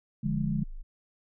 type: chord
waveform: sine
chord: D diminished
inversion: none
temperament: equal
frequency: 146.83 / 174.61 / 207.7 Hz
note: D3 / F3 / Ab3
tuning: 0 / 0 / 0 cents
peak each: -30 / -33 / -30 dBFS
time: 0.23-0.64 s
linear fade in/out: 10 ms
type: tone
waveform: sine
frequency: 25.95 Hz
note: G#0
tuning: in tune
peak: -36 dBFS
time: 0.24-0.83 s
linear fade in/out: 20 ms
effects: none